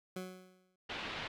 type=tone with exponential decay; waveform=20% pulse; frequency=184.6 Hz; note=F#3; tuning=4 cents flat; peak=-33 dBFS; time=0.16-0.76 s; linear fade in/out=5 ms; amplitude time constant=130 ms
type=low-pass noise; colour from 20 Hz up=white; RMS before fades=-42 dBFS; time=0.89-1.28 s; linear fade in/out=10 ms; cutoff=3400 Hz; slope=24 dB/octave
effects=none